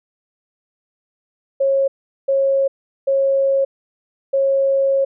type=tone bursts at uneven times; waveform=sine; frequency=545 Hz; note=C#5; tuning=29 cents flat; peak=-13 dBFS; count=4; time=1.6-1.88 / 2.28-2.68 / 3.07-3.65 / 4.33-5.05 s; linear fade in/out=10 ms; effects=none